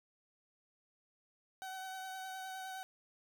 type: tone with vibrato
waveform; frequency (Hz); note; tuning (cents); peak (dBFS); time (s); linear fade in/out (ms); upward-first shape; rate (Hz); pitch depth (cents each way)
30% pulse; 757; F#5; +39; -40; 1.62-2.83; 0; triangle; 9.7; 21
effects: none